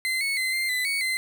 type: tone with pitch steps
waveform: 35% pulse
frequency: 2063 / 2206 / 2055 / 2093 / 2008 / 2229 / 2061 Hz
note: C7 / C#7 / C7 / C7 / B6 / C#7 / C7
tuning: -25 / -9 / -32 / 0 / +28 / +9 / -27 cents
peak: -22 dBFS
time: 0.05-1.17 s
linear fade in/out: 0 ms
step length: 160 ms
effects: none